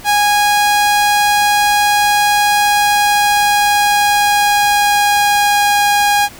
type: tone with pitch glide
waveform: sawtooth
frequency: 825 to 819.8 Hz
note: G#5 to G#5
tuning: -12 to -23 cents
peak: -6 dBFS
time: 0.04-6.29 s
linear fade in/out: 50 ms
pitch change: -11 cents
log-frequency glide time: 2.42-5.85 s
effects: pink hiss -36 dBFS RMS until 6.39 s